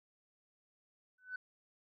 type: tone with exponential growth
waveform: sine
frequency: 1500 Hz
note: F#6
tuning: 23 cents sharp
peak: -35 dBFS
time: 1.18-1.36 s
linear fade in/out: 5 ms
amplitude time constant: 39 ms
effects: tanh soft clip ceiling -34 dBFS